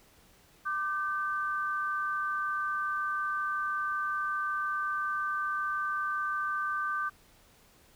sine tone pair together, 1186.4 / 1541 Hz, D6 / G6, +17 / -30 cents, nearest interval perfect fourth, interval 453 cents, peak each -31 / -33 dBFS, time 0.65-7.1 s, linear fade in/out 20 ms, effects pink hiss -61 dBFS RMS until 7.95 s

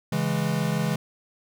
square chord, C# minor, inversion none, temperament equal, 138.59 / 164.81 / 207.7 Hz, C#3 / E3 / G#3, 0 / 0 / 0 cents, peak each -29 / -27 / -29 dBFS, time 0.12-0.96 s, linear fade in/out 5 ms, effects none

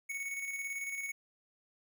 square tone with tremolo, 2220 Hz, C#7, 2 cents sharp, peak -36 dBFS, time 0.09-1.12 s, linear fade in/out 10 ms, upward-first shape square, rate 18 Hz, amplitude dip 40%, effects none

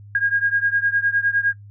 sine beating tone pair, 1626 / 1635.8 Hz, G#6 / G#6, -37 / -27 cents, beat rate 9.8 Hz, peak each -19 / -21 dBFS, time 0.15-1.53 s, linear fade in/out 2 ms, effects noise-tail reverb RT60 0.1 s tail -17 dB re dry + added 102 Hz sine -39 dBFS peak until 1.7 s

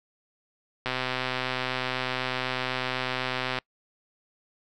click train, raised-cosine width 0.3 ms, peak -12 dBFS, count 350, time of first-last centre 0.86-3.587 s, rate 128 Hz, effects noise-tail reverb RT60 0.1 s tail -26 dB re dry

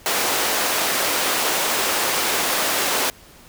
pink high-pass noise, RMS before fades -21 dBFS, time 0.06-3.1 s, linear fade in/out 0 ms, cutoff 450 Hz, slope 12 dB/octave, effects pink hiss -47 dBFS RMS until 3.48 s

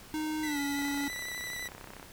square tone with pitch glide, 309.1 to 283.4 Hz, D#4 to C#4, -11 to +38 cents, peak -32 dBFS, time 0.14-1.08 s, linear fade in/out 0 ms, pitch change -151 cents, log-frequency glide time 0.44-0.59 s
sawtooth tone with vibrato, 1975.5 Hz, B6, in tune, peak -33 dBFS, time 0.43-1.68 s, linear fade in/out 5 ms, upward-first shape sine, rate 12 Hz, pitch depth 21 cents each way
click train, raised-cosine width 0.5 ms, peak -30 dBFS, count 41, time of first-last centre 0.79-2.028 s, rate 32.3 Hz
effects pink hiss -51 dBFS RMS until 2.12 s

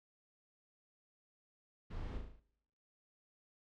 brown noise with echo, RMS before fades -45 dBFS, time 1.9-2.18 s, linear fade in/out 10 ms, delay 37 ms, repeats 6, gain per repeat -4 dB, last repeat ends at 2.402 s, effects noise-tail reverb RT60 0.8 s tail -21 dB re dry + low-pass 4000 Hz 12 dB/octave

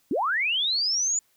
sine linear sweep, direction up, 220 to 7040 Hz, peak -22 dBFS, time 0.11-1.19 s, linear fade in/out 2 ms, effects white hiss -66 dBFS RMS until 1.36 s

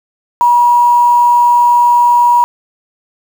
sine tone with quantisation, 962 Hz, B5, 46 cents flat, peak -5 dBFS, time 0.41-2.44 s, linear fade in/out 0 ms, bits 5, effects none

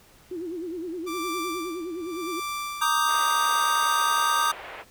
sine tone with vibrato, 343.3 Hz, F4, 30 cents flat, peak -30 dBFS, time 0.31-2.4 s, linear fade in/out 5 ms, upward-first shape sine, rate 9.7 Hz, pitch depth 130 cents each way
sawtooth tone with tremolo, 1174.7 Hz, D6, in tune, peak -25 dBFS, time 1.06-2.86 s, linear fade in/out 20 ms, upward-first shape sine, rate 0.86 Hz, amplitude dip 90%
square chord, Eb major seventh, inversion second, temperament equal, 932.3 / 1174.7 / 1244.5 / 1568 Hz, Bb5 / D6 / Eb6 / G6, 0 / 0 / 0 / 0 cents, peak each -29 / -27 / -25 / -30 dBFS, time 2.81-4.52 s, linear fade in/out 10 ms
pink band-pass noise, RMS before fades -40 dBFS, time 3.06-4.85 s, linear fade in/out 50 ms, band 470 to 2800 Hz, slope 24 dB/octave
effects pink hiss -55 dBFS RMS until 4.9 s

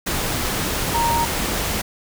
sine tone in noise, 932 Hz, A#5, 1 cent flat, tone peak -18 dBFS, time 0.94-1.25 s, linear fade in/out 10 ms, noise pink, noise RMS -23 dBFS, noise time 0.06-1.82 s, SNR +2 dB, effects none

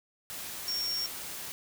sine tone in noise, 5520 Hz, F8, 21 cents flat, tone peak -30 dBFS, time 0.68-1.06 s, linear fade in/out 0 ms, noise white, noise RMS -40 dBFS, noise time 0.3-1.52 s, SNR +7 dB, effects none

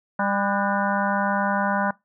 harmonic tone with a mistuned harmonic, 199.4 Hz, G3, 30 cents sharp, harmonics 1 / 3 / 4 / 5 / 6 / 7 / 8 / 9, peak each -26 / -28 / -28 / -27 / -34 / -27 / -36 / -38 dBFS, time 0.19-1.91 s, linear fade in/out 5 ms, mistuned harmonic 7, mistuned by +88 cents, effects noise-tail reverb RT60 0.2 s tail -22 dB re dry

